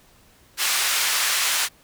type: band-pass noise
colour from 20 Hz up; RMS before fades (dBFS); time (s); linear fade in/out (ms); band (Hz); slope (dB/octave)
pink; -22; 0.57-1.69; 50; 1600 to 14000; 12
effects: pink hiss -55 dBFS RMS until 1.83 s